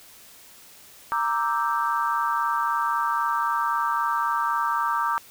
sine chord, E half-diminished seventh, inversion second, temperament equal, 932.3 / 1174.7 / 1318.5 / 1568 Hz, Bb5 / D6 / E6 / G6, 0 / 0 / 0 / 0 cents, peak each -26 / -25 / -29 / -31 dBFS, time 1.12-5.18 s, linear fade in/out 0 ms, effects white hiss -49 dBFS RMS until 5.3 s

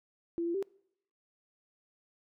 sine tone with pitch steps, 338.3 / 340.9 / 390.8 Hz, E4 / F4 / G4, +45 / -42 / -5 cents, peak -30 dBFS, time 0.38-0.626 s, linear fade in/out 0 ms, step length 82 ms, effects noise-tail reverb RT60 0.7 s tail -24 dB re dry

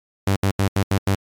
sawtooth tone bursts at uneven times, 98 Hz, G2, in tune, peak -12 dBFS, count 6, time 0.27-0.36 / 0.43-0.51 / 0.59-0.68 / 0.76-0.83 / 0.91-0.98 / 1.07-1.15 s, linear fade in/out 5 ms, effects MP3 96 kbps

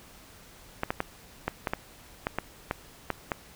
clicks, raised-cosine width 0.5 ms, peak -12 dBFS, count 11, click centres 0.834 / 0.905 / 1.004 / 1.48 / 1.672 / 1.735 / 2.269 / 2.386 / 2.711 / 3.103 / 3.318 s, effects pink hiss -52 dBFS RMS until 3.55 s

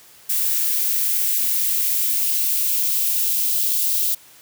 violet noise with high-pass filter sweep, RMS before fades -20 dBFS, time 0.29-4.15 s, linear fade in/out 10 ms, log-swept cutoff 1600 to 3300 Hz, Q 1.5, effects white hiss -48 dBFS RMS until 4.41 s + high-pass 60 Hz 12 dB/octave

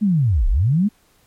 sine linear two-way sweep, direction down then up, 220 to 30.04 to 220 Hz, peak -13 dBFS, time 0.01-0.89 s, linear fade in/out 20 ms, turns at 0.48 s, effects pink hiss -58 dBFS RMS until 1.26 s + MP3 64 kbps

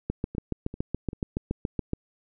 two click trains, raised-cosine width 3 ms, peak -24 / -14 dBFS, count 3 / 14, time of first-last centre 0.35-1.131 / 0.1-1.934 s, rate 2.56 / 7.09 Hz, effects none

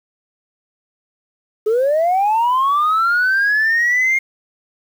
sine linear sweep, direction up, 415.4 to 2140 Hz, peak -11 dBFS, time 1.66-4.19 s, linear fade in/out 10 ms, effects tanh soft clip ceiling -10 dBFS + 7-bit

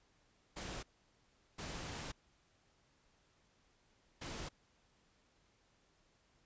pink noise bursts at uneven times, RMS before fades -45 dBFS, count 3, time 0.56-0.83 / 1.58-2.12 / 4.21-4.49 s, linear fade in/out 10 ms, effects pink hiss -73 dBFS RMS until 6.45 s + resampled to 16000 Hz

